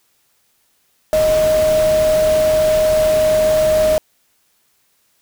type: tone in noise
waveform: sine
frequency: 622.3 Hz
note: D#5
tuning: in tune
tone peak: -11 dBFS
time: 1.13-3.98 s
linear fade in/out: 0 ms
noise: pink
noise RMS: -25 dBFS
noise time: 1.13-3.98 s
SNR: +11 dB
effects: white hiss -61 dBFS RMS until 5.21 s